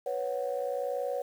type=chord; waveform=sine; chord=B suspended second; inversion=none; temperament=equal; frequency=493.9 / 554.4 / 740 Hz; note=B4 / C#5 / F#5; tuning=0 / 0 / 0 cents; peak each=-33 / -32 / -37 dBFS; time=0.06-1.22 s; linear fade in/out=5 ms; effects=tanh soft clip ceiling -21 dBFS + 9-bit